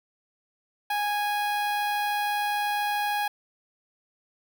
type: tone with notch filter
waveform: sawtooth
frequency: 827 Hz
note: G#5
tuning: 8 cents flat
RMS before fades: -27 dBFS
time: 0.9-3.28 s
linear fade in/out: 5 ms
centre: 7100 Hz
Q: 0.82
effects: none